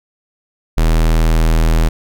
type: tone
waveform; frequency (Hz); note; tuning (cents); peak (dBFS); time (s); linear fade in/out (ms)
square; 40.33; E1; -37; -10; 0.77-1.89; 10
effects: none